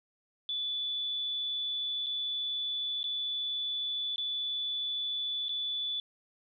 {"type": "tone with dropouts", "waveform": "sine", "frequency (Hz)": 3467, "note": "A7", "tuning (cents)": -26, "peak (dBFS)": -31, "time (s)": [0.49, 6], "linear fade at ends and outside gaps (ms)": 1, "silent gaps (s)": [[2.062, 2.067], [3.031, 3.041], [4.16, 4.181], [5.484, 5.492]], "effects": []}